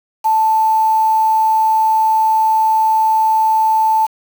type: tone with quantisation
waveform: sine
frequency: 880 Hz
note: A5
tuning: in tune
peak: -10 dBFS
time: 0.24-4.07 s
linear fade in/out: 20 ms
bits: 5
effects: none